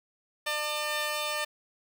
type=tone pair together; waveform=10% pulse; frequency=600 / 899 Hz; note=D5 / A5; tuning=+37 / +37 cents; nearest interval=perfect fifth; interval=700 cents; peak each=-22 / -27 dBFS; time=0.46-1.45 s; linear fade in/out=10 ms; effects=none